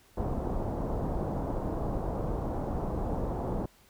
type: low-pass noise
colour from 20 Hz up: pink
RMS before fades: -32 dBFS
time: 0.17-3.66 s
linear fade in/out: 5 ms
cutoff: 890 Hz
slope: 24 dB/octave
effects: pink hiss -61 dBFS RMS until 3.89 s